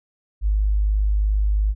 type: tone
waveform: sine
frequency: 51.4 Hz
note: G#1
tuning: 17 cents flat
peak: -16 dBFS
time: 0.41-1.75 s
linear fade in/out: 50 ms
effects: none